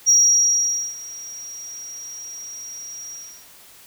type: tone with ADSR envelope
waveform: sine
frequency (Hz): 5690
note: F8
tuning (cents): +31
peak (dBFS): -9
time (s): 0.06-3.47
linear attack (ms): 30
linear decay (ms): 850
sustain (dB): -23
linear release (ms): 340
effects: tanh soft clip ceiling -7 dBFS + white hiss -47 dBFS RMS until 3.86 s